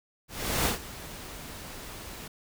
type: noise with ADSR envelope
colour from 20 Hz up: pink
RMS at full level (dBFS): -25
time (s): 0.28-2.28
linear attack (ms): 380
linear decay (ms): 120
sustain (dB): -17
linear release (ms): 6
effects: none